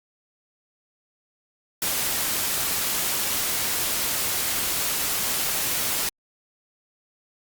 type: noise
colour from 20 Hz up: white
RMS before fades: -25 dBFS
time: 1.82-6.09 s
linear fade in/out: 2 ms
effects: Opus 48 kbps